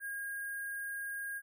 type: tone with sample-and-hold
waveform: sine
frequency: 1627 Hz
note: G#6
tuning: 36 cents flat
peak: -37 dBFS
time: 0-1.42 s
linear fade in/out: 50 ms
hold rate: 11025 Hz
effects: none